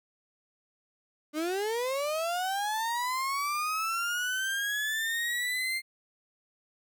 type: linear sweep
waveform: 35% pulse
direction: up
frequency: 293.7 to 2114 Hz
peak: -27 dBFS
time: 1.33-5.82 s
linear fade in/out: 50 ms
effects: none